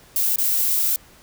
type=noise with dropouts; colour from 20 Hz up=violet; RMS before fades=-20 dBFS; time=0.16-0.96 s; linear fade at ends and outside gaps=1 ms; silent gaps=0.359-0.383 s; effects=pink hiss -50 dBFS RMS until 1.22 s